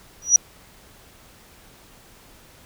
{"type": "tone with exponential growth", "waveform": "sine", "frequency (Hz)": 5820, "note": "F#8", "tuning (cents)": -29, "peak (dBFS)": -5, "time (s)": [0.22, 0.36], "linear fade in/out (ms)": 1, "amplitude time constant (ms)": 30, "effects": ["tanh soft clip ceiling -2 dBFS", "pink hiss -50 dBFS RMS until 2.65 s"]}